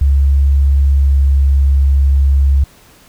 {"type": "tone with pitch glide", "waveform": "sine", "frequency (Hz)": [69.3, 68.82], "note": ["C#2", "C#2"], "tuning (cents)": [0, -12], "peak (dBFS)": -7, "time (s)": [0.01, 2.64], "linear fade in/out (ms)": 5, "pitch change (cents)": -12, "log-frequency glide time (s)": [0.93, 1.15], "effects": ["pink hiss -45 dBFS RMS until 3.08 s"]}